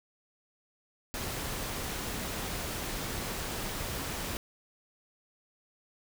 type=noise; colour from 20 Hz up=pink; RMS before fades=-36 dBFS; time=1.14-4.37 s; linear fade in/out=0 ms; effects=none